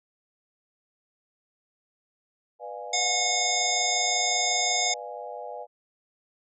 sine chord, B diminished seventh, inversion none, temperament equal with one note detuned, 493.9 / 599.3 / 698.5 / 830.6 Hz, B4 / D5 / F5 / Ab5, 0 / +35 / 0 / 0 cents, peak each -40 dBFS, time 2.59-5.67 s, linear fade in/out 50 ms
harmonic tone, 724 Hz, F#5, 38 cents flat, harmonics 1 / 3 / 5 / 7 / 9 / 10, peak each -30 / -30 / -30 / -30 / -30 / -30 dBFS, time 2.93-4.94 s, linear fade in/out 5 ms
effects none

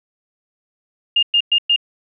sine tone bursts, 2824 Hz, F7, 19 cents sharp, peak -11 dBFS, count 4, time 1.16-1.762 s, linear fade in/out 5 ms, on 68 ms, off 110 ms, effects none

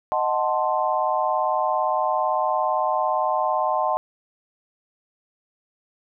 sine chord, D# diminished seventh, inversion none, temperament equal, 622.3 / 740 / 880 / 1046.5 Hz, D#5 / F#5 / A5 / C6, 0 / 0 / 0 / 0 cents, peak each -25 dBFS, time 0.12-3.97 s, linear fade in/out 0 ms, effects none

